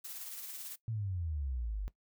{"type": "noise with tremolo", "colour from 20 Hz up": "blue", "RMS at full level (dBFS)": -43, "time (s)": [0.04, 0.76], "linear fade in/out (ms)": 10, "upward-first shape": "sine", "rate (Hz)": 18, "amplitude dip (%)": 35}
{"type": "exponential sweep", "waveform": "sine", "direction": "down", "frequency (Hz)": [116.7, 46.36], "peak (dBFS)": -34, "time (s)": [0.88, 1.88], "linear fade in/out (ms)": 0}
{"effects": ["noise-tail reverb RT60 0.1 s tail -18 dB re dry"]}